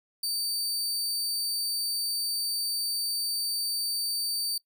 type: tone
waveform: sawtooth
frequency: 4607 Hz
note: D8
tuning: 34 cents flat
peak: -25 dBFS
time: 0.23-4.58 s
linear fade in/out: 5 ms
effects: noise-tail reverb RT60 0.1 s tail -21 dB re dry